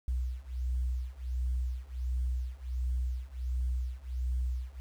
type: beating tone pair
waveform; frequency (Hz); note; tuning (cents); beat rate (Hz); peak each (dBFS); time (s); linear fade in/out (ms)
sine; 61.74 / 63.14; B1 / B1; 0 / +39; 1.4; -33 / -32; 0.08-4.8; 0
effects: tanh soft clip ceiling -25 dBFS + 10-bit